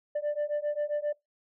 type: beating tone pair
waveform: sine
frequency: 587.3 / 594.8 Hz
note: D5 / D5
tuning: 0 / +22 cents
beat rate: 7.5 Hz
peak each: -29 dBFS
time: 0.15-1.13 s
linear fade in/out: 10 ms
effects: noise-tail reverb RT60 0.2 s tail -24 dB re dry + tanh soft clip ceiling -25 dBFS